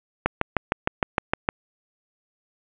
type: click train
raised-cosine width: 0.5 ms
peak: -4 dBFS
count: 9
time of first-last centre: 0.26-1.489 s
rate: 6.51 Hz
effects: resampled to 8000 Hz + 7-bit